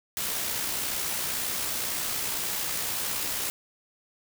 white noise with amplitude modulation, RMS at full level -29 dBFS, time 0.17-3.5 s, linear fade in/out 0 ms, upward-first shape sine, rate 61.9 Hz, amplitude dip 30%, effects none

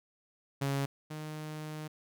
sawtooth tone pair in turn, 138.59 / 153.9 Hz, C#3 / D#3, 0 / -19 cents, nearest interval major second, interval 181 cents, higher second, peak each -26 / -35 dBFS, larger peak first, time 0.61-0.86 / 1.1-1.88 s, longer second, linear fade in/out 10 ms, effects none

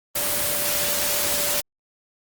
sine tone in noise, 584 Hz, D5, 10 cents flat, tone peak -32 dBFS, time 0.15-1.61 s, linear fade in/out 10 ms, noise white, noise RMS -23 dBFS, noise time 0.15-1.61 s, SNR -12 dB, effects Opus 24 kbps

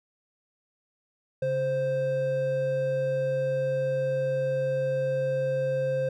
triangle tone pair together, 138.6 / 523.3 Hz, C#3 / C5, 0 / 0 cents, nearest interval octave + major seventh, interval 2300 cents, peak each -30 / -23 dBFS, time 1.42-6.09 s, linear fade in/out 5 ms, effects none

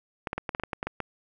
clicks, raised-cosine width 0.5 ms, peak -15 dBFS, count 11, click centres 0.272 / 0.331 / 0.38 / 0.492 / 0.549 / 0.598 / 0.636 / 0.732 / 0.829 / 0.87 / 1.003 s, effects none

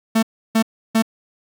45% pulse tone bursts, 223.5 Hz, A3, 27 cents sharp, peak -13 dBFS, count 3, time 0.15-1.024 s, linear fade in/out 10 ms, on 78 ms, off 320 ms, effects none

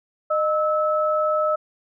sine tone pair together, 614 / 1301 Hz, D#5 / E6, -23 / -23 cents, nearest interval octave + minor second, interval 1300 cents, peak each -20 / -22 dBFS, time 0.3-1.56 s, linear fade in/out 10 ms, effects none

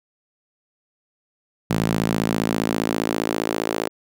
sawtooth tone with high-pass filter sweep, 55 Hz, A1, in tune, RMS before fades -23 dBFS, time 1.7-3.89 s, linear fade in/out 5 ms, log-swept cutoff 160 to 390 Hz, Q 1.7, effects none

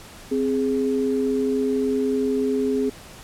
sine tone pair together, 261.6 / 415.3 Hz, C4 / G#4, 0 / 0 cents, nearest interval minor sixth, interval 800 cents, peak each -22 dBFS, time 0.31-2.9 s, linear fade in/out 10 ms, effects pink hiss -43 dBFS RMS until 3.23 s + low-pass 12000 Hz 12 dB/octave

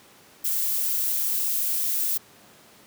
violet noise, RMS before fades -25 dBFS, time 0.44-2.18 s, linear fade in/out 10 ms, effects pink hiss -52 dBFS RMS until 2.86 s + high-pass 150 Hz 12 dB/octave

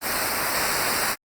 pink noise with comb filter, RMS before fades -24 dBFS, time 0.01-1.16 s, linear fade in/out 50 ms, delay 0.3 ms, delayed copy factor -0.9, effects Opus 24 kbps

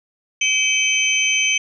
sine tone cluster, 2299 / 2564 / 3091 / 6120 Hz, D7 / E7 / G7 / G8, -37 / -49 / -25 / -42 cents, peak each -21 dBFS, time 0.41-1.58 s, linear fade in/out 5 ms, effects none

